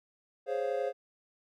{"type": "chord", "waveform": "triangle", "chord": "Db major seventh", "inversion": "second", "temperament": "equal", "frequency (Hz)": [415.3, 523.3, 554.4, 698.5], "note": ["Ab4", "C5", "Db5", "F5"], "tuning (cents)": [0, 0, 0, 0], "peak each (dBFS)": [-34, -31, -34, -36], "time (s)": [0.46, 0.93], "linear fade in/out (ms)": 50, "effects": []}